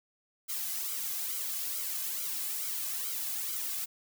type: noise with flanger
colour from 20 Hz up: blue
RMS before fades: -35 dBFS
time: 0.48-3.86 s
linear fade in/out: 20 ms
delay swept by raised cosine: 1.1 to 2.2 ms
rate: 2.3 Hz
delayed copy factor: -0.75
effects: none